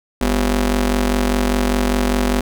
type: ring-modulated tone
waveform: sawtooth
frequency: 150 Hz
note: D3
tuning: 37 cents sharp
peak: -8 dBFS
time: 0.21-2.41 s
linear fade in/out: 5 ms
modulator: 97.5 Hz
effects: none